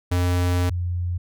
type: tone pair in turn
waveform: square / sine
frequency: 89 / 88.13 Hz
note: F2 / F2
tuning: +33 / +16 cents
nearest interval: unison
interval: 17 cents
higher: first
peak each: -19 / -22 dBFS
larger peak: first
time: 0.11-0.7 / 0.7-1.18 s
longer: first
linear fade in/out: 10 ms
effects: none